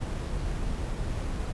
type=noise with sample-and-hold; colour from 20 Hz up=brown; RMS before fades=-31 dBFS; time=0-1.53 s; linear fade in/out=20 ms; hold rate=8820 Hz; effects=resampled to 24000 Hz